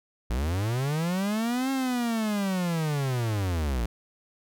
45% pulse linear two-way sweep, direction up then down, 53.3 to 270.7 to 53.3 Hz, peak -25 dBFS, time 0.3-3.86 s, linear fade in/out 5 ms, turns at 1.71 s, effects none

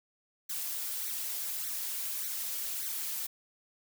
blue noise with flanger, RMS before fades -36 dBFS, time 0.49-3.27 s, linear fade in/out 10 ms, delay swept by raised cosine 0.5 to 5.8 ms, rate 1.7 Hz, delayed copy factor +0.8, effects none

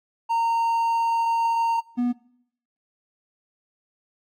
triangle tone pair in turn, 921 / 243.9 Hz, A#5 / B3, -21 / -21 cents, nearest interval octave + major seventh, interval 2300 cents, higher first, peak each -18 dBFS, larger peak neither, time 0.29-1.81 / 1.97-2.13 s, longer first, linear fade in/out 20 ms, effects noise-tail reverb RT60 0.7 s tail -22 dB re dry + AAC 48 kbps

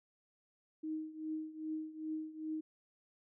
sine tone with tremolo, 313 Hz, D#4, 10 cents sharp, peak -35 dBFS, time 0.83-2.61 s, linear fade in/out 10 ms, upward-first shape triangle, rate 2.5 Hz, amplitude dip 85%, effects none

